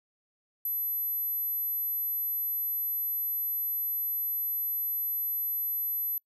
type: tone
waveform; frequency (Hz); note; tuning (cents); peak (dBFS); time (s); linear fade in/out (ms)
sine; 12000; F#9; +23; -28; 0.65-6.18; 2
effects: noise-tail reverb RT60 0.1 s tail -25 dB re dry